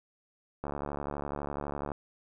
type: click train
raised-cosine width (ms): 1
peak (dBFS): -21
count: 93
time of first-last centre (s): 0.64-1.918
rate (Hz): 72
effects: none